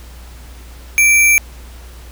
sine tone with sample-and-hold, 2339 Hz, D7, 8 cents flat, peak -7 dBFS, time 0.98-1.38 s, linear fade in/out 0 ms, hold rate 8820 Hz, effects added 60 Hz sine -33 dBFS peak until 2.11 s + pink hiss -42 dBFS RMS until 2.11 s

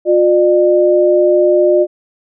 sine tone pair together, 357.2 / 602 Hz, F4 / D5, +39 / +43 cents, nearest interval major sixth, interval 904 cents, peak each -10 dBFS, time 0.05-1.87 s, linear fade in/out 50 ms, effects none

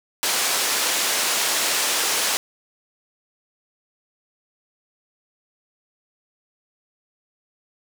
white band-pass noise, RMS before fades -22 dBFS, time 0.23-2.37 s, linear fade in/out 0 ms, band 350 to 8500 Hz, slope 12 dB/octave, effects none

